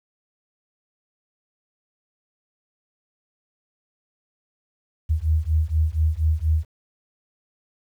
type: beating tone pair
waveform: sine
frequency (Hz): 76.7 / 80.9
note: D#2 / E2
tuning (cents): -24 / -32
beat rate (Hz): 4.2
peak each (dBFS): -21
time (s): 5.09-6.65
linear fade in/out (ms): 20
effects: 9-bit